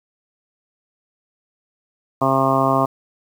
harmonic tone, 134.3 Hz, C3, 46 cents sharp, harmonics 1 / 2 / 3 / 4 / 5 / 6 / 7 / 8 / 9, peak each -24 / -22 / -26 / -26 / -20 / -26 / -25 / -20 / -25 dBFS, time 2.21-2.86 s, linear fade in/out 10 ms, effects 7-bit

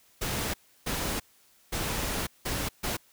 pink noise bursts at uneven times, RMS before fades -31 dBFS, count 5, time 0.21-0.54 / 0.86-1.2 / 1.72-2.27 / 2.45-2.69 / 2.83-2.97 s, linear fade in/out 10 ms, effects white hiss -62 dBFS RMS until 3.12 s

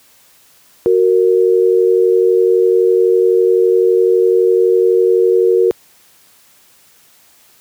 sine tone pair together, 370 / 461.9 Hz, F#4 / A#4, 0 / -16 cents, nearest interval major third, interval 384 cents, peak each -11 dBFS, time 0.86-5.71 s, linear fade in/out 0 ms, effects white hiss -49 dBFS RMS until 7.6 s + high-pass 60 Hz 12 dB/octave

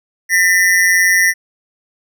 square ring-modulated tone, 1901 Hz, A#6, 33 cents sharp, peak -7 dBFS, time 0.29-1.34 s, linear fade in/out 50 ms, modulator 91 Hz, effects none

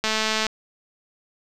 click train, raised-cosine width 0.2 ms, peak -6 dBFS, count 94, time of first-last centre 0.04-0.467 s, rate 218 Hz, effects none

